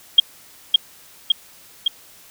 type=tone with echo; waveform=sine; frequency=3241 Hz; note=G#7; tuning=43 cents flat; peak=-4 dBFS; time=0.18-0.2 s; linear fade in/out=5 ms; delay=560 ms; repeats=3; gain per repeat=-3 dB; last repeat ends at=1.88 s; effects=white hiss -47 dBFS RMS until 2.3 s